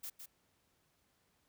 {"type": "noise with echo", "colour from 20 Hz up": "blue", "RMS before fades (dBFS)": -44, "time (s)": [0.03, 0.1], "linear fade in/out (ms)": 10, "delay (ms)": 160, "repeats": 1, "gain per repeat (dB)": -6, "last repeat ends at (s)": 0.26, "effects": ["pink hiss -75 dBFS RMS until 1.48 s", "high-pass 60 Hz 12 dB/octave"]}